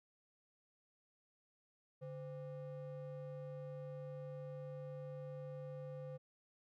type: ring-modulated tone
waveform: triangle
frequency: 329.6 Hz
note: E4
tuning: in tune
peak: -40 dBFS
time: 2.01-6.18 s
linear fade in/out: 20 ms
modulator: 185 Hz
effects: none